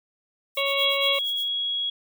violet noise with tremolo, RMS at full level -40 dBFS, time 0.55-1.48 s, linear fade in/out 0 ms, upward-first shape sine, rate 8.5 Hz, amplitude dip 90%
harmonic tone, 554.4 Hz, C#5, in tune, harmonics 1 / 2 / 4 / 5 / 6 / 7, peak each -27 / -31 / -28 / -30 / -29 / -32 dBFS, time 0.57-1.19 s, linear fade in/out 5 ms
sine tone, 3322 Hz, G#7, in tune, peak -24 dBFS, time 0.74-1.9 s, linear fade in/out 5 ms
effects none

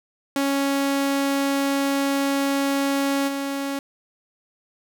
sawtooth tone with level steps, 277.2 Hz, C#4, in tune, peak -16 / -21 dBFS, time 0.36-3.79 s, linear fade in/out 2 ms, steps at 3.27 s, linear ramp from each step 20 ms, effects none

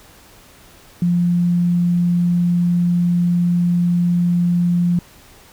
sine tone, 174.61 Hz, F3, in tune, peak -13 dBFS, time 1.02-4.99 s, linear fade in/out 2 ms, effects pink hiss -46 dBFS RMS until 5.52 s

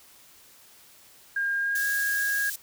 sine tone with pitch glide, 1612 to 1641.1 Hz, G6 to G#6, +48 to -21 cents, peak -24 dBFS, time 1.36-2.5 s, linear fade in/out 5 ms, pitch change +31 cents, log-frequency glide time 1.6-1.88 s
white high-pass noise, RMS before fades -34 dBFS, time 1.75-2.56 s, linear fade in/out 5 ms, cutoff 4400 Hz, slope 12 dB/octave
effects white hiss -54 dBFS RMS until 2.62 s

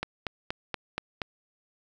click train, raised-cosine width 0.3 ms, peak -14 dBFS, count 6, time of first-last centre 0.03-1.218 s, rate 4.21 Hz, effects none

